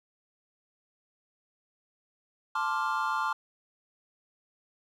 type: chord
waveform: triangle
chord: D minor seventh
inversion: second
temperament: equal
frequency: 880 / 1046.5 / 1174.7 / 1396.9 Hz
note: A5 / C6 / D6 / F6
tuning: 0 / 0 / 0 / 0 cents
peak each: -31 dBFS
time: 2.55-3.33 s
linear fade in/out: 5 ms
effects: none